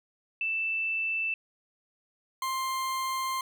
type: tone pair in turn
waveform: sine / 40% pulse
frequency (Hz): 2652 / 1052.4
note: E7 / C6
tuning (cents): +10 / +10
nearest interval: octave + major third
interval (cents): 1600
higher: first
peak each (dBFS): -27 / -28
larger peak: first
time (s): 0.41-1.34 / 2.42-3.41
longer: second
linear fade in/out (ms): 2
effects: none